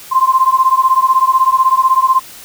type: beating tone pair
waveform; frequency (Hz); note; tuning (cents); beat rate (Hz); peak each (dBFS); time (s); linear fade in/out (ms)
sine; 1040 / 1056; C6 / C6; -11 / +16; 16; -11; 0.11-2.2; 20
effects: white hiss -35 dBFS RMS until 2.44 s